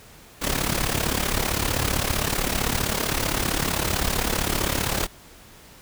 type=noise with amplitude modulation; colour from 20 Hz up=pink; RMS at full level=-21 dBFS; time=0.41-5.07 s; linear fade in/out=20 ms; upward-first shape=sine; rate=35.5 Hz; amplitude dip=75%; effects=pink hiss -48 dBFS RMS until 5.81 s